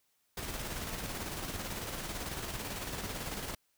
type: noise with tremolo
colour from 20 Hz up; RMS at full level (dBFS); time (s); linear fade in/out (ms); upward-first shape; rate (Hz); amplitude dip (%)
pink; -38; 0.37-3.55; 5; square; 18; 35
effects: white hiss -75 dBFS RMS until 3.77 s